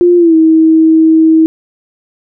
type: tone with pitch glide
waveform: sine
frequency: 351.3 to 320.3 Hz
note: F4 to E4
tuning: +10 to -50 cents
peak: -3 dBFS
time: 0.01-1.46 s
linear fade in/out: 0 ms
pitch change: -160 cents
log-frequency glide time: 0.17-0.35 s
effects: none